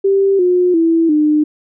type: tone with pitch steps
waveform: sine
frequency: 392 / 359.5 / 329.6 / 302.3 Hz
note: G4 / F#4 / E4 / D#4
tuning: 0 / -50 / 0 / -50 cents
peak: -9 dBFS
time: 0.04-1.44 s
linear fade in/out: 10 ms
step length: 350 ms
effects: none